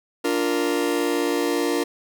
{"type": "chord", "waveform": "40% pulse", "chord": "Bb major", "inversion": "first", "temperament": "just", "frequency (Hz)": [291.4, 349.6, 466.2], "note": ["D4", "F4", "Bb4"], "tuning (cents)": [-13, 2, 0], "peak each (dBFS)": -24, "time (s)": [0.24, 1.84], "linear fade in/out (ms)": 10, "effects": []}